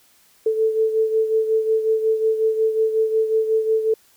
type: beating tone pair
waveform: sine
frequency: 440 / 445.5 Hz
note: A4 / A4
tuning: 0 / +22 cents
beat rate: 5.5 Hz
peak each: -17 / -24 dBFS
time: 0.46-3.94 s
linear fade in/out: 5 ms
effects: white hiss -56 dBFS RMS until 4.16 s